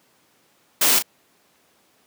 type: noise with echo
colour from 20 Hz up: white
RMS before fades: -17 dBFS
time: 0.81-0.99 s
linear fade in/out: 5 ms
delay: 35 ms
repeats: 1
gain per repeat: -9 dB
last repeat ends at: 1.025 s
effects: pink hiss -60 dBFS RMS until 2.06 s + high-pass 200 Hz 12 dB/octave